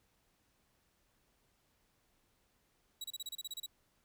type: tone bursts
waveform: sawtooth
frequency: 3878 Hz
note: B7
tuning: 32 cents flat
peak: -37 dBFS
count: 11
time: 3.01-3.662 s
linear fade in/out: 5 ms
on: 32 ms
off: 30 ms
effects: pink hiss -75 dBFS RMS until 4.04 s